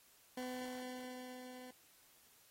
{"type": "tone with level ramp", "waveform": "20% pulse", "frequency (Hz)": 252.5, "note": "B3", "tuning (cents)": 39, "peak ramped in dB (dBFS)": [-36, -46], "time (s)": [0.37, 1.71], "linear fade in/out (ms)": 5, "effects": ["white hiss -67 dBFS RMS until 2.5 s", "AAC 48 kbps"]}